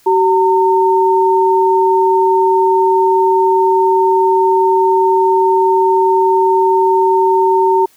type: tone pair together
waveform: sine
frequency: 380.1 / 912.4 Hz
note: F#4 / A#5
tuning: +47 / -37 cents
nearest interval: octave + minor third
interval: 1516 cents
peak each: -11 dBFS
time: 0.06-7.86 s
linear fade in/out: 10 ms
effects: white hiss -50 dBFS RMS until 7.96 s